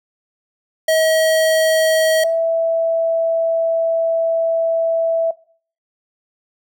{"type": "tone pair in turn", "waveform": ["square", "sine"], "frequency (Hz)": [638, 659], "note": ["D#5", "E5"], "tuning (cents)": [43, -1], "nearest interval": "minor second", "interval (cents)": 56, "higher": "second", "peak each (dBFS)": -13, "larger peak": "neither", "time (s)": [[0.88, 2.24], [2.24, 5.31]], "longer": "second", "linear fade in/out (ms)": 5, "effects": ["noise-tail reverb RT60 0.5 s tail -22 dB re dry"]}